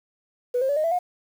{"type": "tone with pitch steps", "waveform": "sine", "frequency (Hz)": [492.5, 530.9, 572.3, 616.9, 665, 716.9], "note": ["B4", "C5", "D5", "D#5", "E5", "F5"], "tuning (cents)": [-5, 25, -45, -15, 15, 45], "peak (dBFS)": -19, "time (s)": [0.54, 0.99], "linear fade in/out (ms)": 10, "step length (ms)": 75, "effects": ["tanh soft clip ceiling -15 dBFS", "8-bit"]}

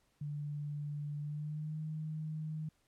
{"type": "tone with pitch glide", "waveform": "sine", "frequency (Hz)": [146.83, 155.56], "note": ["D3", "D#3"], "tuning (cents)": [0, 0], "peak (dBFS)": -37, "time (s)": [0.21, 2.69], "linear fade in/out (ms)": 5, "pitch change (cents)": 100, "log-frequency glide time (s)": [1.19, 1.8], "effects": ["pink hiss -75 dBFS RMS until 2.87 s", "low-pass 12000 Hz 12 dB/octave"]}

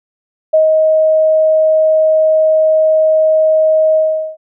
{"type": "tone with ADSR envelope", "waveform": "sine", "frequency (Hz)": 629, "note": "D#5", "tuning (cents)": 19, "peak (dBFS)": -5, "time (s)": [0.53, 4.37], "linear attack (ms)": 12, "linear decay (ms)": 130, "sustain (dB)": -2, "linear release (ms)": 410, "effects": []}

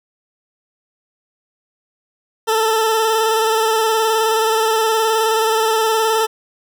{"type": "tone with vibrato", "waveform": "20% pulse", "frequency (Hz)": 442.9, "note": "A4", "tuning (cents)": 11, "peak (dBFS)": -9, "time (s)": [2.47, 6.27], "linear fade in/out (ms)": 20, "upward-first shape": "square", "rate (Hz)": 19, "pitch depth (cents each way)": 25, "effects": []}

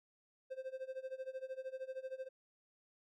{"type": "tone with tremolo", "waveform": "triangle", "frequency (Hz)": 523.3, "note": "C5", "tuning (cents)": 0, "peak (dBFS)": -37, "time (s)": [0.5, 2.29], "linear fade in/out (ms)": 20, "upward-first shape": "sine", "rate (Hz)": 13, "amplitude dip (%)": 90, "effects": []}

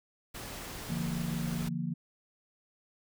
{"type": "noise", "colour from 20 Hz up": "pink", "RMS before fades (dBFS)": -42, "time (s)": [0.34, 1.69], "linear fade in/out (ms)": 10}
{"type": "chord", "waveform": "sine", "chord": "Bb major", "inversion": "first", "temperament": "equal with one note detuned", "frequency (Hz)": [146.83, 172.01, 233.1], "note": ["D3", "F3", "Bb3"], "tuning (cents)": [0, -26, 0], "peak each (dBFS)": [-37, -34, -37], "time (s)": [0.89, 1.94], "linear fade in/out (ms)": 10}
{"effects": []}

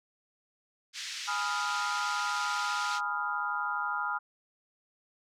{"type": "band-pass noise", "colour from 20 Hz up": "white", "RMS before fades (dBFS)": -39, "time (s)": [0.93, 3.01], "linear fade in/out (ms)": 50, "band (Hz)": [1700, 5900], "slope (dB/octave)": 24}
{"type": "chord", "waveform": "sine", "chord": "F half-diminished seventh", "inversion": "first", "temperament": "equal", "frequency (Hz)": [830.6, 987.8, 1244.5, 1396.9], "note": ["Ab5", "Cb6", "Eb6", "F6"], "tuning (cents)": [0, 0, 0, 0], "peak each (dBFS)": [-37, -37, -35, -33], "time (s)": [1.27, 4.19], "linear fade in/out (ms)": 20}
{"effects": []}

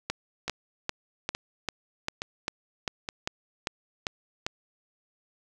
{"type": "two click trains", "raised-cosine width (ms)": 0.2, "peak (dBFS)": [-11, -15], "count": [12, 4], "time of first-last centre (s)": [[0.1, 4.465], [0.48, 3.089]], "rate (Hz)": [2.52, 1.15], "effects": []}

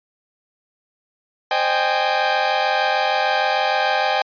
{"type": "chord", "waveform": "sawtooth", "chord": "Ab major seventh", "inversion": "first", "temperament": "equal with one note detuned", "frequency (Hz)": [523.3, 613.3, 784, 830.6], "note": ["C5", "Eb5", "G5", "Ab5"], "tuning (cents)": [0, -25, 0, 0], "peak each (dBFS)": [-22, -20, -16, -19], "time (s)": [1.51, 4.22], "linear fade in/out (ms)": 2, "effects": ["resampled to 11025 Hz"]}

